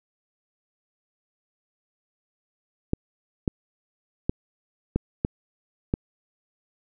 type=clicks; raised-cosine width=3 ms; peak=-9 dBFS; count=6; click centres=2.934 / 3.478 / 4.295 / 4.96 / 5.249 / 5.939 s; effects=none